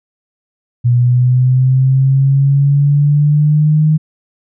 sine linear sweep, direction up, 120.7 to 155.56 Hz, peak -7 dBFS, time 0.84-3.98 s, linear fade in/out 20 ms, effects none

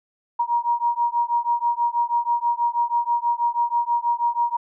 sine beating tone pair, 945 / 951.2 Hz, A#5 / A#5, +23 / +35 cents, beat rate 6.2 Hz, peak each -22 dBFS, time 0.39-4.57 s, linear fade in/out 10 ms, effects none

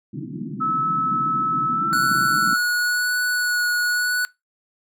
pink band-pass noise, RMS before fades -31 dBFS, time 0.13-2.54 s, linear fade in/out 5 ms, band 130 to 340 Hz, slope 96 dB/octave
sine tone with pitch glide, 1300 to 1342 Hz, E6 to E6, -24 to +31 cents, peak -19 dBFS, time 0.6-2.57 s, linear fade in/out 20 ms, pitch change +55 cents, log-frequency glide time 1.69-1.94 s
square tone with vibrato, 1467 Hz, F#6, 15 cents flat, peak -20 dBFS, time 1.93-4.25 s, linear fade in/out 0 ms, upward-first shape sine, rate 0.97 Hz, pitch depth 13 cents each way
effects noise-tail reverb RT60 0.2 s tail -20 dB re dry

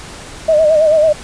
sine tone with vibrato, 622.3 Hz, D#5, in tune, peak -7 dBFS, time 0.48-1.13 s, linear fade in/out 10 ms, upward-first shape sine, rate 9.1 Hz, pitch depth 69 cents each way, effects pink hiss -32 dBFS RMS until 1.23 s + resampled to 22050 Hz

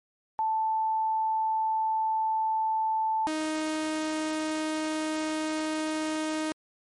sine / sawtooth tone pair in turn, 880 / 311.7 Hz, A5 / D#4, 0 / +3 cents, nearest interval octave + tritone, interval 1797 cents, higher first, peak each -24 dBFS, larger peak neither, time 0.39-3.27 / 3.27-6.52 s, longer second, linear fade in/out 0 ms, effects MP3 48 kbps

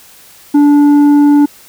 sine tone with tanh clipping, 290.4 Hz, D4, 19 cents flat, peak -5 dBFS, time 0.54-1.46 s, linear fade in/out 10 ms, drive 6 dB, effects white hiss -40 dBFS RMS until 1.68 s

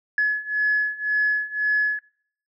sine beating tone pair, 1700 / 1701.9 Hz, G#6 / G#6, +40 / +42 cents, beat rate 1.9 Hz, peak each -23 / -21 dBFS, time 0.18-1.99 s, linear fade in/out 2 ms, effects noise-tail reverb RT60 0.6 s tail -22 dB re dry + tanh soft clip ceiling -12 dBFS

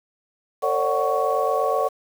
sine tone cluster, 452.6 / 540 / 588 / 743 / 1115 Hz, A4 / C#5 / D5 / F#5 / C#6, +49 / -45 / +2 / +7 / +10 cents, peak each -25 dBFS, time 0.62-1.89 s, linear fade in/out 20 ms, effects tanh soft clip ceiling -7 dBFS + 7-bit

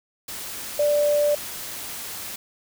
sine tone in noise, 587.3 Hz, D5, in tune, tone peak -17 dBFS, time 0.79-1.35 s, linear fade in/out 5 ms, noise white, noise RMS -34 dBFS, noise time 0.28-2.36 s, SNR +14 dB, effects none

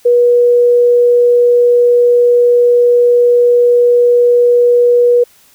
sine tone, 483.7 Hz, B4, 36 cents flat, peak -5 dBFS, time 0.05-5.24 s, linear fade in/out 10 ms, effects white hiss -47 dBFS RMS until 5.54 s

